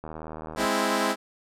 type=click train; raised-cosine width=1 ms; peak=-23 dBFS; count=49; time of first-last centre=0.04-0.65 s; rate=78.7 Hz
type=chord; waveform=10% pulse; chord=Ab augmented; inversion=none; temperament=equal; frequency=207.7 / 261.6 / 329.6 Hz; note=Ab3 / C4 / E4; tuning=0 / 0 / 0 cents; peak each=-19 dBFS; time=0.56-1.16 s; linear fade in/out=50 ms
effects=low-pass 12000 Hz 12 dB/octave